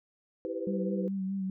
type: chord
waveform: sine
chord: C major seventh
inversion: first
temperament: equal with one note detuned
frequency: 329.6 / 392 / 493.9 / 510.4 Hz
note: E4 / G4 / B4 / C5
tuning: 0 / 0 / 0 / -43 cents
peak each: -38 dBFS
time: 0.45-1.08 s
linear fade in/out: 0 ms
type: tone with vibrato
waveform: sine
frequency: 192.6 Hz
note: G3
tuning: 30 cents flat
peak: -30 dBFS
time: 0.67-1.5 s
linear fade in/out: 2 ms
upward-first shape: sine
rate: 4.8 Hz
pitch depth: 34 cents each way
effects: none